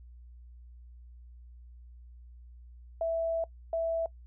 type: tone bursts at uneven times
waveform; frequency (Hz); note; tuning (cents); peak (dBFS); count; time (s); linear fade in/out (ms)
sine; 659.3; E5; 0; -27; 2; 3.01-3.44 / 3.73-4.06; 2
effects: noise-tail reverb RT60 0.1 s tail -22 dB re dry + added 60 Hz sine -48 dBFS peak until 4.26 s